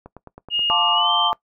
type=click train; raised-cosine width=1 ms; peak=-24 dBFS; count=7; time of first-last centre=0.06-0.7 s; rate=9.38 Hz
type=tone with pitch glide; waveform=sine; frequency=2852 to 3128 Hz; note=F7 to G7; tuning=+36 to -4 cents; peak=-18 dBFS; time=0.5-1.32 s; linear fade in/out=50 ms; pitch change=+160 cents; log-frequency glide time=0.93-1.1 s
type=chord; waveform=sine; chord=D minor seventh; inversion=first; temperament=just; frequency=704.8 / 881 / 1057.2 / 1174.7 Hz; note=F5 / A5 / C6 / D6; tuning=+16 / +2 / +18 / 0 cents; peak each=-26 / -22 / -28 / -22 dBFS; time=0.7-1.33 s; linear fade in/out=0 ms
effects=noise-tail reverb RT60 0.1 s tail -20 dB re dry